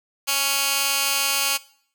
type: tone with high-pass filter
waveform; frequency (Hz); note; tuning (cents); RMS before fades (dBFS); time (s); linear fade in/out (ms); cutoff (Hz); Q
15% pulse; 277.2; C#4; 0; -22; 0.27-1.58; 20; 2400; 0.52
effects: noise-tail reverb RT60 0.6 s tail -21 dB re dry